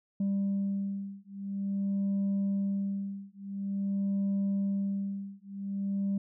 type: beating tone pair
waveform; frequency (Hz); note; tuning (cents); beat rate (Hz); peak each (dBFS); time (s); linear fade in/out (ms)
sine; 197.4 / 197.88; G3 / G3; +12 / +17; 0.48; -30 / -30; 0.2-6.18; 5
effects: tanh soft clip ceiling -25 dBFS